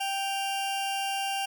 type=tone pair together; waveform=40% pulse; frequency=784 / 2794 Hz; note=G5 / F7; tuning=0 / 0 cents; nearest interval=octave + minor seventh; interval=2200 cents; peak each=-29 / -32 dBFS; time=0-1.46 s; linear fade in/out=10 ms; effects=none